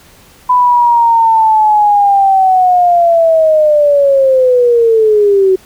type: linear sweep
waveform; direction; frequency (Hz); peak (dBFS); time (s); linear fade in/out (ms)
sine; down; 1001 to 372; -5; 0.49-5.56; 10
effects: pink hiss -42 dBFS RMS until 5.65 s